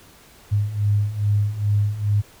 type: beating tone pair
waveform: sine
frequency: 101.7 / 104.1 Hz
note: G#2 / G#2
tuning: -36 / +5 cents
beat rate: 2.4 Hz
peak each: -23 / -19 dBFS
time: 0.51-2.22 s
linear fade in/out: 20 ms
effects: pink hiss -49 dBFS RMS until 2.4 s